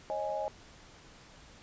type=chord; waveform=sine; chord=C# suspended second; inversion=none; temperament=equal with one note detuned; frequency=543.3 / 622.3 / 830.6 Hz; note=C#5 / D#5 / G#5; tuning=-35 / 0 / 0 cents; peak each=-38 / -35 / -36 dBFS; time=0.1-0.48 s; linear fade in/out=0 ms; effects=pink hiss -55 dBFS RMS until 1.62 s + resampled to 16000 Hz